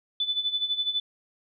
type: tone with tremolo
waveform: sine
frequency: 3494 Hz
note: A7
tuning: 13 cents flat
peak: -22 dBFS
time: 0.2-1 s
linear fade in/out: 2 ms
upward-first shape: sine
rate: 12 Hz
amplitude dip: 75%
effects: none